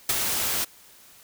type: noise with ADSR envelope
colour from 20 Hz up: white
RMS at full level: -21 dBFS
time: 0.09-0.65 s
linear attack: 4 ms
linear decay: 31 ms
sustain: -5 dB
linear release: 14 ms
effects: white hiss -52 dBFS RMS until 1.23 s